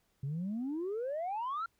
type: exponential sweep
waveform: sine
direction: up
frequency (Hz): 131.3 to 1399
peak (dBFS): -32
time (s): 0.23-1.66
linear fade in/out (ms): 5
effects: tanh soft clip ceiling -31 dBFS + pink hiss -75 dBFS RMS until 1.79 s